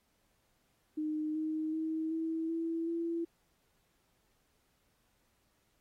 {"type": "tone with pitch steps", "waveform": "sine", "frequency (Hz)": [307.5, 312.9, 318.3, 323.9, 329.6, 335.3], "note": ["D#4", "D#4", "D#4", "E4", "E4", "E4"], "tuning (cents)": [-20, 10, 39, -30, 0, 30], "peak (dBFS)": -32, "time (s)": [0.97, 3.25], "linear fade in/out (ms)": 10, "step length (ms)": 380, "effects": ["pink hiss -75 dBFS RMS until 5.8 s", "AAC 48 kbps"]}